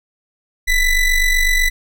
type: ring-modulated tone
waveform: square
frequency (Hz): 986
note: B5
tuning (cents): -3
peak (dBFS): -10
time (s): 0.67-1.7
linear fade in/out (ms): 20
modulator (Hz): 1010
effects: none